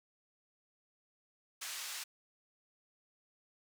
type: band-pass noise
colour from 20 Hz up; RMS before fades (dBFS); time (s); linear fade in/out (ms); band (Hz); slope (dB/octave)
white; -43; 1.61-2.04; 10; 1100 to 8200; 12
effects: none